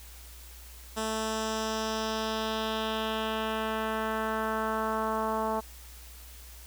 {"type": "tone with low-pass filter sweep", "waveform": "10% pulse", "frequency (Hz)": 220, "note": "A3", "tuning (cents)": 0, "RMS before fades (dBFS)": -31, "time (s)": [0.96, 5.61], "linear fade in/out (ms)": 20, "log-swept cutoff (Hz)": [9000, 950], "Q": 1.9, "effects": ["added 60 Hz sine -47 dBFS peak until 6.66 s", "white hiss -51 dBFS RMS until 6.66 s"]}